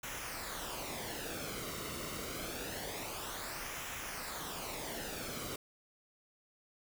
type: noise with flanger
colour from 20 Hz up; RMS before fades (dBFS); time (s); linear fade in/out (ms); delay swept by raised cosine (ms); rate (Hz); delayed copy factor
pink; -42; 0.03-5.56; 5; 0.22 to 1.22; 0.26; -0.6
effects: none